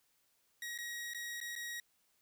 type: tone with dropouts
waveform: sawtooth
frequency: 1897 Hz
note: A#6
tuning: 30 cents sharp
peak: -37 dBFS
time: 0.62-1.8 s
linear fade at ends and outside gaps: 2 ms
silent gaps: 0.778-0.786 / 1.136-1.146 / 1.403-1.412 / 1.554-1.561 s
effects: white hiss -75 dBFS RMS until 2.21 s